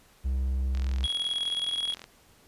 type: tone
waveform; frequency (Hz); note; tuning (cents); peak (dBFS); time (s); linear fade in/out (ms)
triangle; 65.41; C2; 0; -23; 0.24-1.07; 20
type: click train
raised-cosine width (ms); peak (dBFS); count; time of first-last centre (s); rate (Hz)
0.2; -25; 56; 0.75-2.041; 42.6
type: tone with tremolo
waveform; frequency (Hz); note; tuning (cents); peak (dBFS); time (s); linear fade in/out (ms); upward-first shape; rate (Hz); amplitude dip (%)
triangle; 3322; G#7; 0; -24; 1.04-1.94; 0; square; 19; 50
effects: pink hiss -59 dBFS RMS until 2.47 s + resampled to 32000 Hz